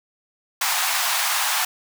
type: high-pass noise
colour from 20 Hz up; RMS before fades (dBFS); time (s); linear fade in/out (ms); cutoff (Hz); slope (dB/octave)
pink; -22; 0.61-1.65; 5; 740; 48
effects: none